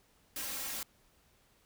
white noise with comb filter, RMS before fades -39 dBFS, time 0.36-0.83 s, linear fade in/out 2 ms, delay 3.7 ms, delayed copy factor +0.95, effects pink hiss -68 dBFS RMS until 1.65 s

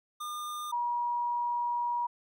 square / sine tone pair in turn, 1208 / 958.8 Hz, D6 / A#5, +48 / +48 cents, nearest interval major third, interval 400 cents, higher first, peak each -36 / -28 dBFS, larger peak second, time 0.2-0.72 / 0.72-2.07 s, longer second, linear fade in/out 10 ms, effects none

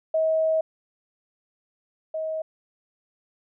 sine tone pair in turn, 638 / 634 Hz, D#5 / D#5, +43 / +32 cents, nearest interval unison, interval 11 cents, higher first, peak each -19 / -26 dBFS, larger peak first, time 0.14-0.61 / 2.14-2.42 s, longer first, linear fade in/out 5 ms, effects none

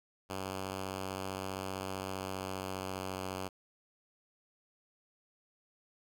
5% pulse tone with pitch glide, 95.4 to 94.25 Hz, G2 to F#2, -47 to +32 cents, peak -26 dBFS, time 0.29-3.49 s, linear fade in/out 20 ms, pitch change -21 cents, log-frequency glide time 1.88-3.23 s, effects none

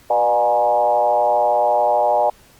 sine tone with frequency modulation, 715 Hz, F5, 41 cents sharp, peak -13 dBFS, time 0.1-2.3 s, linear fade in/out 5 ms, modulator 113 Hz, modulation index 1.6, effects pink hiss -50 dBFS RMS until 2.59 s + Opus 48 kbps

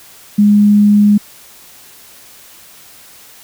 sine tone, 206.7 Hz, G#3, 8 cents flat, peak -5 dBFS, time 0.38-1.18 s, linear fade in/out 10 ms, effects white hiss -40 dBFS RMS until 3.43 s

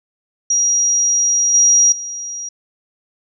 sine tone with level steps, 5730 Hz, F8, 44 cents sharp, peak -12 / -8 / -24 dBFS, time 0.5-2.49 s, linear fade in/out 5 ms, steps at 1.54 / 1.92 s, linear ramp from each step 2 ms, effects none

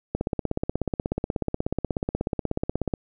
click train, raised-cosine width 2 ms, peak -11 dBFS, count 47, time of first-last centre 0.15-2.938 s, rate 16.5 Hz, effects none

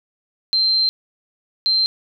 sine tone bursts at uneven times, 4133 Hz, C8, 22 cents flat, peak -14 dBFS, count 2, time 0.53-0.89 / 1.66-1.86 s, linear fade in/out 0 ms, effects none

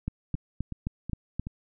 two click trains, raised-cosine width 5 ms, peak -17 / -22 dBFS, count 6 / 4, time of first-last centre 0.08-1.396 / 0.35-1.469 s, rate 3.8 / 2.68 Hz, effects none

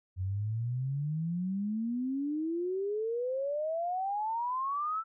sine exponential sweep, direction up, 90.2 to 1340 Hz, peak -30 dBFS, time 0.16-5.04 s, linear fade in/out 50 ms, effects none

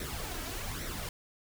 pink noise with flanger, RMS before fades -38 dBFS, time 0-1.09 s, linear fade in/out 2 ms, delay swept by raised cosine 0.51 to 3.11 ms, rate 1.2 Hz, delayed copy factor +0.6, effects none

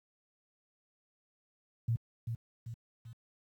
sine tone with echo, 115.4 Hz, A#2, 17 cents flat, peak -27 dBFS, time 1.88-1.96 s, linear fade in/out 5 ms, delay 390 ms, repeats 3, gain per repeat -6 dB, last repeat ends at 3.13 s, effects high-pass 60 Hz 12 dB/octave + 11-bit

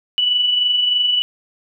sine tone with amplitude modulation, 2960 Hz, F#7, in tune, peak -12 dBFS, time 0.18-1.22 s, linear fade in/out 0 ms, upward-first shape sine, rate 23.2 Hz, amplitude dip 40%, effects none

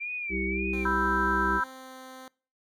sine tone with vibrato, 2349 Hz, D7, in tune, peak -31 dBFS, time 0-0.85 s, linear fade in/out 20 ms, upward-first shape sine, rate 1.8 Hz, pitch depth 96 cents each way
harmonic tone, 65 Hz, C2, 11 cents flat, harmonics 1 / 3 / 5 / 6, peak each -34 / -34 / -34 / -34 dBFS, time 0.29-1.61 s, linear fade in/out 50 ms
10% pulse tone with pitch glide, 261.6 to 259.8 Hz, C4 to C4, 0 to -12 cents, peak -35 dBFS, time 0.73-2.28 s, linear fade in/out 2 ms, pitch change -12 cents, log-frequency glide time 1.68-1.95 s
sine chord, E minor, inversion second, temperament equal, 987.8 / 1318.5 / 1568 Hz, B5 / E6 / G6, 0 / 0 / 0 cents, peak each -29 / -29 / -28 dBFS, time 0.85-1.64 s, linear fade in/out 5 ms
effects noise-tail reverb RT60 0.4 s tail -24 dB re dry

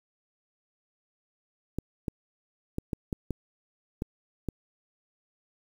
clicks, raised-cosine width 3 ms, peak -17 dBFS, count 8, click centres 1.786 / 2.082 / 2.784 / 2.932 / 3.128 / 3.307 / 4.021 / 4.487 s, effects 8-bit

